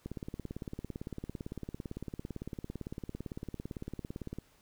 click train, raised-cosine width 3 ms, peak -26 dBFS, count 78, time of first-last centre 0.06-4.386 s, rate 17.8 Hz, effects pink hiss -66 dBFS RMS until 4.61 s

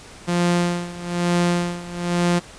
sawtooth tone with tremolo, 174.61 Hz, F3, in tune, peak -12 dBFS, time 0.27-2.4 s, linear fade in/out 20 ms, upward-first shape sine, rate 1.1 Hz, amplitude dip 85%, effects pink hiss -42 dBFS RMS until 2.58 s + resampled to 22050 Hz

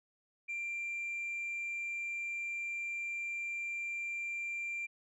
sine tone, 2370 Hz, D7, 15 cents sharp, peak -34 dBFS, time 0.48-4.87 s, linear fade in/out 20 ms, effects tanh soft clip ceiling -34 dBFS

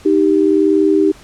sine tone pair together, 311.1 / 392 Hz, D#4 / G4, 0 / 0 cents, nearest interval major third, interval 400 cents, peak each -12 dBFS, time 0.05-1.12 s, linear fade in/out 10 ms, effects pink hiss -42 dBFS RMS until 1.23 s + low-pass 9000 Hz 12 dB/octave

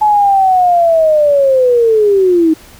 sine linear sweep, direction down, 857 to 311.1 Hz, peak -6 dBFS, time 0.01-2.54 s, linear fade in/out 10 ms, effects pink hiss -39 dBFS RMS until 2.79 s

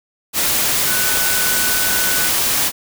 sine tone in noise, 1492 Hz, F#6, 14 cents sharp, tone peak -23 dBFS, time 0.85-2.31 s, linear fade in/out 50 ms, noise white, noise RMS -17 dBFS, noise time 0.33-2.72 s, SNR -9 dB, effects none

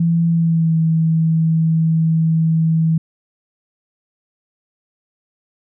sine tone with pitch glide, 167.4 to 161.7 Hz, E3 to E3, +27 to -33 cents, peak -12 dBFS, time 0-2.98 s, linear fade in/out 5 ms, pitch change -60 cents, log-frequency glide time 0.29-0.76 s, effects none

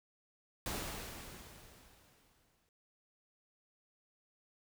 pink noise with exponential decay, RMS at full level -38 dBFS, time 0.66-2.69 s, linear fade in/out 1 ms, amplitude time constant 440 ms, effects none

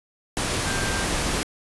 sine tone in noise, 1575 Hz, G6, 8 cents sharp, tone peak -31 dBFS, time 0.66-1.04 s, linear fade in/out 0 ms, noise pink, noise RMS -25 dBFS, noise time 0.37-1.43 s, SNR -9 dB, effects resampled to 24000 Hz

